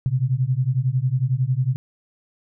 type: beating tone pair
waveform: sine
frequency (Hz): 123.47 / 134.47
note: B2 / C3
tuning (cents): 0 / +48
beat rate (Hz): 11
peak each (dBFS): -21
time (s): 0.06-1.76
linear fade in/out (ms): 0
effects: none